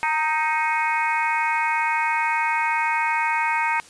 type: harmonic tone with a mistuned harmonic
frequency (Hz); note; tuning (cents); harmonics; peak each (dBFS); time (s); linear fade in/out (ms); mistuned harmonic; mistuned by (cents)
313; D#4; +10; 3 / 4 / 5 / 6 / 7 / 8; -22 / -31 / -29 / -31 / -26 / -30; 0.03-3.8; 0; 3; -27
effects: white hiss -47 dBFS RMS until 3.89 s + resampled to 22050 Hz